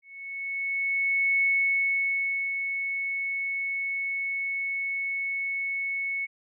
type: tone with ADSR envelope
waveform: sine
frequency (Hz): 2207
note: C#7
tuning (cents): -8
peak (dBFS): -20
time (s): 0.02-6.27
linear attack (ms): 1400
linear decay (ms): 1100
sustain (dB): -7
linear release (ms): 29
effects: none